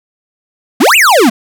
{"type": "exponential two-way sweep", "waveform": "square", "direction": "up then down", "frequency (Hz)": [205.1, 2960, 205.1], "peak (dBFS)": -5, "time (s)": [0.8, 1.3], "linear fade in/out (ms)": 10, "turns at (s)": 0.96, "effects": []}